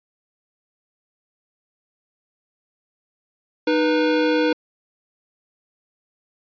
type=tone pair together; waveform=square; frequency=307.7 / 488.1 Hz; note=D#4 / B4; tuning=-19 / -20 cents; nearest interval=minor sixth; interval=799 cents; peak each=-20 dBFS; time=3.67-4.53 s; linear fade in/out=5 ms; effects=resampled to 11025 Hz